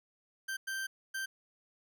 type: tone bursts at uneven times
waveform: 40% pulse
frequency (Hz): 1566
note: G6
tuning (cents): -2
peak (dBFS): -34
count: 3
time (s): 0.48-0.57 / 0.67-0.87 / 1.14-1.26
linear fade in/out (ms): 10
effects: none